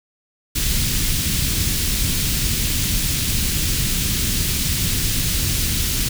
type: band-stop noise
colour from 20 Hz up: pink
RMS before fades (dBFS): -20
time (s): 0.55-6.09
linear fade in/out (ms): 10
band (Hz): 190 to 3000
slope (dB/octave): 12
effects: none